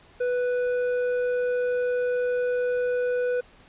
triangle tone with hard clipping, 493.9 Hz, B4, in tune, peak -24 dBFS, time 0.2-3.41 s, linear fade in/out 10 ms, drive 10 dB, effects pink hiss -54 dBFS RMS until 3.68 s + resampled to 8000 Hz

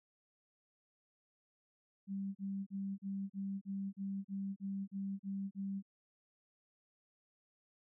sine tone bursts, 196 Hz, G3, in tune, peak -37 dBFS, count 12, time 2.07-5.826 s, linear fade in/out 50 ms, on 280 ms, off 36 ms, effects none

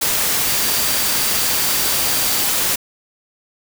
sine tone in noise, 4669 Hz, D8, 11 cents flat, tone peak -28 dBFS, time 0.47-2.45 s, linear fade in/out 10 ms, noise white, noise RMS -18 dBFS, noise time 0.01-2.76 s, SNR -13 dB, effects none

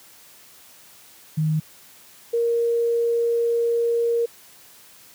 sine tone pair in turn, 155.56 / 467.8 Hz, D#3 / A#4, 0 / +6 cents, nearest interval octave + perfect fifth, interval 1906 cents, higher second, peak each -18 dBFS, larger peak neither, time 1.37-1.6 / 2.33-4.26 s, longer second, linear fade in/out 10 ms, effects white hiss -49 dBFS RMS until 5.14 s + high-pass 80 Hz 12 dB/octave

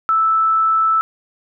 sine tone, 1316 Hz, E6, 3 cents flat, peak -12 dBFS, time 0.09-1.01 s, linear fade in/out 0 ms, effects none

